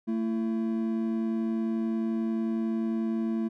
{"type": "tone pair together", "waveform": "triangle", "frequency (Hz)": [224.3, 335.5], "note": ["A3", "E4"], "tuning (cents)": [34, 31], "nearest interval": "perfect fifth", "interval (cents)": 697, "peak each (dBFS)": [-25, -31], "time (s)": [0.07, 3.49], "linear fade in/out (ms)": 20, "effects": []}